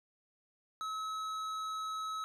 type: tone with tanh clipping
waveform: triangle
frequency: 1289 Hz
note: E6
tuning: 39 cents flat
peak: -38 dBFS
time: 0.81-2.24 s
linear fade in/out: 0 ms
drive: 16 dB
effects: none